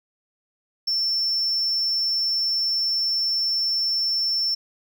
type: tone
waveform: sine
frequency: 5390 Hz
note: E8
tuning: 38 cents sharp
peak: -18 dBFS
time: 0.87-4.55 s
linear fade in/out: 10 ms
effects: tanh soft clip ceiling -19 dBFS + 9-bit